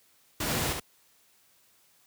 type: noise with echo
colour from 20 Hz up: pink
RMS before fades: -30 dBFS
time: 0.4-0.73 s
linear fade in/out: 5 ms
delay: 69 ms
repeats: 1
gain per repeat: -4 dB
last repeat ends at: 0.799 s
effects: white hiss -64 dBFS RMS until 2.06 s + high-pass 60 Hz 12 dB/octave